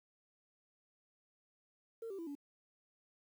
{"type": "tone with pitch steps", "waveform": "sine", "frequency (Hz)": [455.4, 389.6, 333.4, 285.2], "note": ["A#4", "G4", "E4", "C#4"], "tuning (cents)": [-40, -11, 20, 49], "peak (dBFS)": -40, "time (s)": [2.02, 2.352], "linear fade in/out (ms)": 5, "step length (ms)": 83, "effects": ["tanh soft clip ceiling -39 dBFS", "11-bit"]}